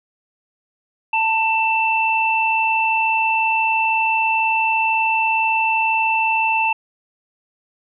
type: tone pair together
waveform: sine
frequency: 890.9 / 2667 Hz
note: A5 / E7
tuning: +21 / +20 cents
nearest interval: octave + perfect fifth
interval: 1899 cents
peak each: -18 dBFS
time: 1.13-6.73 s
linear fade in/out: 5 ms
effects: none

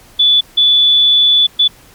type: tone bursts at uneven times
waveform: sine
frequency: 3462 Hz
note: A7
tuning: 29 cents flat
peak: -6 dBFS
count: 3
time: 0.19-0.41 / 0.57-1.47 / 1.59-1.68 s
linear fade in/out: 10 ms
effects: pink hiss -43 dBFS RMS until 1.94 s + MP3 96 kbps

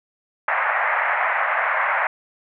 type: band-pass noise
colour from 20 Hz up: white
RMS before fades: -21 dBFS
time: 0.48-2.07 s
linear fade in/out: 2 ms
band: 610 to 2100 Hz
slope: 48 dB/octave
effects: none

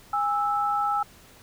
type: tone pair together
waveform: sine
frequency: 820 / 1314.9 Hz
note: G#5 / E6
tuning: -22 / -5 cents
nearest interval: minor sixth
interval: 817 cents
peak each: -25 dBFS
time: 0.13-1.03 s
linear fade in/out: 5 ms
effects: pink hiss -52 dBFS RMS until 1.42 s

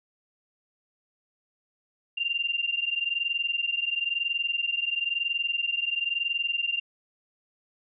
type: tone pair together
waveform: sine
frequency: 2773 / 2794 Hz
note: F7 / F7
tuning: -13 / 0 cents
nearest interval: unison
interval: 13 cents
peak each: -29 / -28 dBFS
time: 2.17-6.8 s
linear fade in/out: 10 ms
effects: none

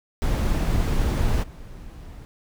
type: noise with level steps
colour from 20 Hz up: brown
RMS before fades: -21 / -40 dBFS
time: 0.22-2.25 s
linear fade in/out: 0 ms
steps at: 1.42 s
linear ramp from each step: 20 ms
effects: none

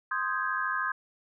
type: chord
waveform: sine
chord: Ab major seventh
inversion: first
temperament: equal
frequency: 1046.5 / 1244.5 / 1568 / 1661.2 Hz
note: C6 / Eb6 / G6 / Ab6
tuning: 0 / 0 / 0 / 0 cents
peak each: -33 dBFS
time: 0.11-0.92 s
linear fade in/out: 5 ms
effects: none

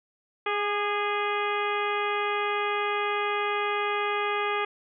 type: harmonic tone with a mistuned harmonic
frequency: 413.2 Hz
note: G#4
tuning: 9 cents flat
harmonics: 1 / 2 / 3 / 4 / 5 / 6 / 7 / 8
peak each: -30 / -32 / -30 / -36 / -34 / -35 / -42 / -41 dBFS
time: 0.46-4.65 s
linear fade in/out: 5 ms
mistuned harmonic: 3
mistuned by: -25 cents
effects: none

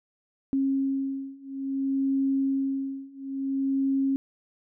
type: beating tone pair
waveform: sine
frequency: 270.8 / 271.38 Hz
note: C#4 / C#4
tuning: -40 / -37 cents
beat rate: 0.58 Hz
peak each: -28 / -27 dBFS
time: 0.53-4.16 s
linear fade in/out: 0 ms
effects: none

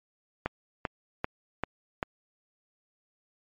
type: click train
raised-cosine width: 0.5 ms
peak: -13 dBFS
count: 5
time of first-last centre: 0.46-2.029 s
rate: 2.55 Hz
effects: MP3 32 kbps

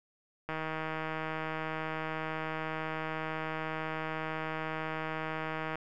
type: click train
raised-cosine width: 0.5 ms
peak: -21 dBFS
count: 833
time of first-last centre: 0.49-5.756 s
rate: 158 Hz
effects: none

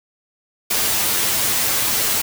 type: noise with comb filter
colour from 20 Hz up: white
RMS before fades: -19 dBFS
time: 0.7-2.22 s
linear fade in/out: 10 ms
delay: 9 ms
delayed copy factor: +0.7
effects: none

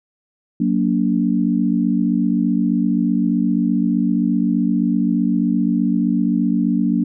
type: chord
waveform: sine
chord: Gb augmented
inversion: none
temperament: equal with one note detuned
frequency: 185 / 233.1 / 288.3 Hz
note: Gb3 / Bb3 / D4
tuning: 0 / 0 / -32 cents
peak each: -19 / -18 / -20 dBFS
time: 0.6-7.04 s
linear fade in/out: 5 ms
effects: none

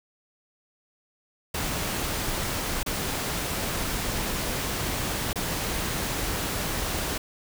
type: noise with dropouts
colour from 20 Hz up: pink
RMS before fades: -29 dBFS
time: 1.54-7.18 s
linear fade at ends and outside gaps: 5 ms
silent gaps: 2.831-2.862 / 5.331-5.357 s
effects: none

